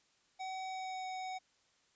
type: tone with pitch glide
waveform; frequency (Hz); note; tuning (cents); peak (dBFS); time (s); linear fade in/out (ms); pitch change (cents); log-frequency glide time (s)
square; 756 to 748.6; F#5 to F#5; +37 to +20; -40; 0.39-1.39; 20; -17; 0.67-1.08
effects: white hiss -72 dBFS RMS until 1.95 s + resampled to 16000 Hz